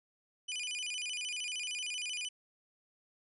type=tone with vibrato; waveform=sawtooth; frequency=2705 Hz; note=E7; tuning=44 cents sharp; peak=-33 dBFS; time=0.48-2.29 s; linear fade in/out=10 ms; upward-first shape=square; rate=13 Hz; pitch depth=180 cents each way; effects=resampled to 24000 Hz

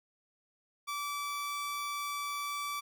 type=tone; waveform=sawtooth; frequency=1157 Hz; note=D6; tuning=26 cents flat; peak=-31 dBFS; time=0.87-2.81 s; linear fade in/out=20 ms; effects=none

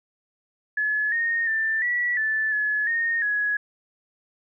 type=tone with pitch steps; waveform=sine; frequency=1708 / 1849 / 1778 / 1943 / 1752 / 1705 / 1845 / 1677 Hz; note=G#6 / A#6 / A6 / B6 / A6 / G#6 / A#6 / G#6; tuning=+48 / -15 / +18 / -29 / -8 / +45 / -18 / +16 cents; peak=-21 dBFS; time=0.77-3.57 s; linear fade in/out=5 ms; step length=350 ms; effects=none

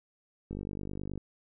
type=click train; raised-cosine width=3 ms; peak=-25 dBFS; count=34; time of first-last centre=0.51-1.177 s; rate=49.5 Hz; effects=none

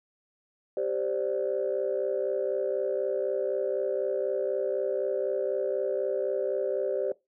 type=chord; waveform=sine; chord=G suspended fourth; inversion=none; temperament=equal; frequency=392 / 523.3 / 587.3 Hz; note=G4 / C5 / D5; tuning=0 / 0 / 0 cents; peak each=-30 dBFS; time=0.77-7.12 s; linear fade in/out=2 ms; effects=noise-tail reverb RT60 0.2 s tail -20 dB re dry + tanh soft clip ceiling -18 dBFS

